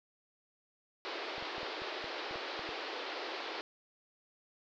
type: band-pass noise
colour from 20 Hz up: pink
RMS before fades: -41 dBFS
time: 1.05-3.61 s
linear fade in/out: 0 ms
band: 320 to 4800 Hz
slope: 48 dB/octave
type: clicks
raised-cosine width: 2 ms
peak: -36 dBFS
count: 10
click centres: 1.381 / 1.425 / 1.581 / 1.631 / 1.819 / 2.043 / 2.311 / 2.358 / 2.594 / 2.691 s
effects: none